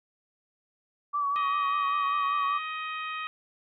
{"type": "tone with vibrato", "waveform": "sine", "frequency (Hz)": 1145, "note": "D6", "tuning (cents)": -44, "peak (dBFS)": -25, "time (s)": [1.13, 2.59], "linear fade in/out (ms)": 20, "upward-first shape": "triangle", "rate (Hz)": 5.1, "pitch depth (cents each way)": 47}
{"type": "harmonic tone", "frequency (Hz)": 628, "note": "D#5", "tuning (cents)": 16, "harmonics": [2, 3, 4, 5, 6], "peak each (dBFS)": [-34, -40, -38, -44, -48], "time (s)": [1.36, 3.27], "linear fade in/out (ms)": 0}
{"effects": []}